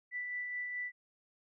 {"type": "tone with tremolo", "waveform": "sine", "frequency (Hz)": 1975.5, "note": "B6", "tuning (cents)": 0, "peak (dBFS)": -35, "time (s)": [0.11, 0.92], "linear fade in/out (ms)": 50, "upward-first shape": "sine", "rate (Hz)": 4.7, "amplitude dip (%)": 30, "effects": []}